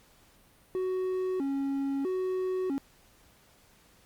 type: tone with vibrato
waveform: triangle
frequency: 320 Hz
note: D#4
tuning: 49 cents sharp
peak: -26 dBFS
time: 0.75-2.78 s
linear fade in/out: 0 ms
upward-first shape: square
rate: 0.77 Hz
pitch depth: 260 cents each way
effects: pink hiss -61 dBFS RMS until 4.05 s + Opus 48 kbps